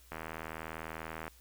click train, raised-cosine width 0.5 ms, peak -25 dBFS, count 94, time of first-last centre 0.12-1.28 s, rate 80.2 Hz, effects added 60 Hz sine -59 dBFS peak until 1.4 s + white hiss -62 dBFS RMS until 1.4 s

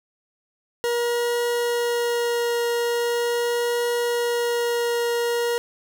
40% pulse tone with vibrato, 475.5 Hz, A#4, 34 cents sharp, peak -20 dBFS, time 0.84-5.58 s, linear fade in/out 0 ms, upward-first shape triangle, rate 0.41 Hz, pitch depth 10 cents each way, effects none

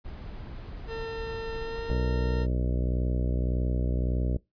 brown noise, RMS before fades -39 dBFS, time 0.04-1.94 s, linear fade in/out 20 ms
40% pulse tone with pitch glide, 452.4 to 458.7 Hz, A4 to A#4, +48 to -28 cents, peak -32 dBFS, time 0.87-2.47 s, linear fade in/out 50 ms, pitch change +24 cents, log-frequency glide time 1.57-1.81 s
harmonic tone, 61.74 Hz, B1, in tune, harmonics 1 / 2 / 3 / 4 / 5 / 6 / 7 / 8 / 9 / 10, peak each -26 / -32 / -36 / -38 / -40 / -42 / -43 / -44 / -45 / -46 dBFS, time 1.9-4.37 s, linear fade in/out 0 ms
effects noise-tail reverb RT60 0.2 s tail -22 dB re dry + resampled to 11025 Hz

